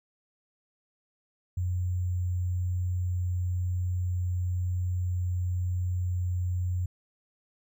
sine tone with sample-and-hold, 89.9 Hz, F#2, 49 cents flat, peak -26 dBFS, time 1.57-6.86 s, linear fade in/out 5 ms, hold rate 7350 Hz, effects none

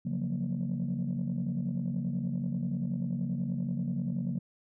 sine chord, Gb major seventh, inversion second, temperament equal, 138.59 / 174.61 / 185 / 233.1 Hz, Db3 / F3 / Gb3 / Bb3, 0 / 0 / 0 / 0 cents, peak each -34 dBFS, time 0.05-4.39 s, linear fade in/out 10 ms, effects tanh soft clip ceiling -24 dBFS

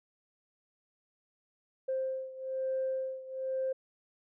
sine beating tone pair, 525 / 526.1 Hz, C5 / C5, +6 / +9 cents, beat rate 1.1 Hz, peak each -33 / -36 dBFS, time 1.88-3.73 s, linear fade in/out 10 ms, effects tanh soft clip ceiling -25 dBFS

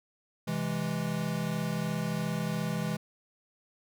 square chord, C augmented, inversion none, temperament equal, 130.81 / 164.81 / 207.7 Hz, C3 / E3 / G#3, 0 / 0 / 0 cents, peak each -38 / -33 / -35 dBFS, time 0.47-2.97 s, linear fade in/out 10 ms, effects none

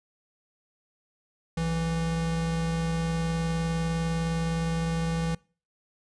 square tone pair together, 61.48 / 164.81 Hz, B1 / E3, -7 / 0 cents, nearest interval octave + perfect fourth, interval 1707 cents, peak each -36 / -27 dBFS, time 1.57-5.35 s, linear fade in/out 5 ms, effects noise-tail reverb RT60 0.4 s tail -25 dB re dry + resampled to 22050 Hz

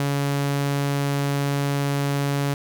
sawtooth tone, 141.2 Hz, C#3, 32 cents sharp, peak -17 dBFS, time 0-2.54 s, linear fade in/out 2 ms, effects none

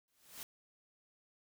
white noise with exponential growth, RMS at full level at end -44 dBFS, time 0.08-0.43 s, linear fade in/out 0 ms, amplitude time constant 75 ms, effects none

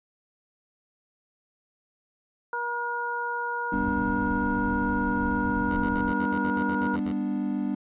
harmonic tone, 477.6 Hz, A#4, 42 cents sharp, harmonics 1 / 2 / 3, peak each -36 / -30 / -31 dBFS, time 2.53-6.96 s, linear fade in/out 2 ms
triangle chord, G major, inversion none, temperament equal with one note detuned, 199.65 / 246.9 / 293.7 Hz, G3 / B3 / D4, +32 / 0 / 0 cents, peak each -28 dBFS, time 3.72-7.75 s, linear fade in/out 5 ms
pink low-pass noise, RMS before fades -36 dBFS, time 3.73-6.12 s, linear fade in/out 10 ms, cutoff 140 Hz, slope 96 dB/octave
10% pulse tone bursts, 83.7 Hz, E2, 27 cents sharp, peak -27 dBFS, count 12, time 5.7-7.123 s, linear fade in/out 5 ms, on 70 ms, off 53 ms
effects resampled to 8000 Hz

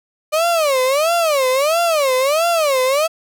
35% pulse tone with vibrato, 593 Hz, D5, 17 cents sharp, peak -12 dBFS, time 0.32-3.08 s, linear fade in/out 20 ms, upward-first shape sine, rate 1.5 Hz, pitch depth 260 cents each way, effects none

